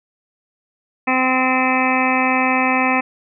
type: harmonic tone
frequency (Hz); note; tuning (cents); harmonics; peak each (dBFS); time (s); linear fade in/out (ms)
258; C4; -24; 1 / 2 / 3 / 4 / 5 / 7 / 8 / 9 / 10; -20 / -26 / -21 / -22 / -26 / -25 / -25 / -24 / -23; 1.07-3.01; 10
effects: none